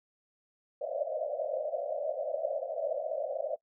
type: band-pass noise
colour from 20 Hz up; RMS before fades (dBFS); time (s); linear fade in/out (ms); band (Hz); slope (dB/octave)
white; -34; 0.81-3.56; 10; 530 to 660; 96
effects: noise-tail reverb RT60 0.1 s tail -23 dB re dry